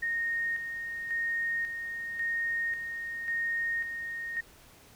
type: tone with tremolo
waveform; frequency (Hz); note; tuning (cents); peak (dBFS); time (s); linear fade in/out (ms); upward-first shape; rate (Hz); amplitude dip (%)
sine; 1853; A#6; -11; -28; 0.02-4.41; 10; square; 0.92; 50
effects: pink hiss -56 dBFS RMS until 4.95 s